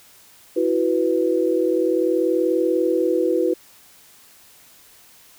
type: chord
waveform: sine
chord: E suspended second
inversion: none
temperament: equal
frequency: 329.6 / 370 / 493.9 Hz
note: E4 / F#4 / B4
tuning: 0 / 0 / 0 cents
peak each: -21 dBFS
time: 0.56-3.54 s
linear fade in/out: 10 ms
effects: white hiss -50 dBFS RMS until 5.38 s